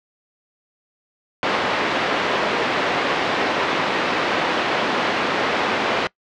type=band-pass noise; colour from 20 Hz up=pink; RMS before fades=-21 dBFS; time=1.43-6.07 s; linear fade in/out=0 ms; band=340 to 3100 Hz; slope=12 dB/octave; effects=noise-tail reverb RT60 0.1 s tail -23 dB re dry + low-pass 5000 Hz 12 dB/octave